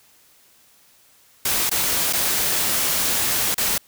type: noise with dropouts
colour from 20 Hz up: white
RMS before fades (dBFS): -21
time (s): 1.45-3.78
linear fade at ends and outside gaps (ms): 5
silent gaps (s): 1.696-1.713 / 2.128-2.132 / 3.545-3.579
effects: white hiss -55 dBFS RMS until 3.87 s